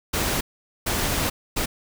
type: noise bursts at uneven times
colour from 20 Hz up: pink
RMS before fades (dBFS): -24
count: 3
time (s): 0.13-0.41 / 0.86-1.3 / 1.56-1.66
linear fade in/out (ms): 10
effects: none